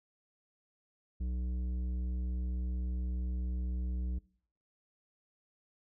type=tone with tanh clipping; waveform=sine; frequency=61.74 Hz; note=B1; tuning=in tune; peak=-34 dBFS; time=1.2-4.19 s; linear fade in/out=10 ms; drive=10 dB; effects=noise-tail reverb RT60 0.6 s tail -23 dB re dry